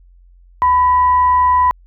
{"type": "tone with frequency modulation", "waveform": "sine", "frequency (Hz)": 999, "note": "B5", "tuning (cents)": 20, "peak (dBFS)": -9, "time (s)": [0.62, 1.71], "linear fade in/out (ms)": 0, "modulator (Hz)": 925, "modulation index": 0.22, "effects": ["added 44 Hz sine -43 dBFS peak until 1.86 s"]}